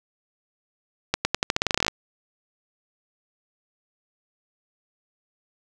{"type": "accelerating click train", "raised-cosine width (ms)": 0.2, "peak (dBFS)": -3, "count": 16, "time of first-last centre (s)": [1.14, 1.881], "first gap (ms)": 110, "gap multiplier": 0.87, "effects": []}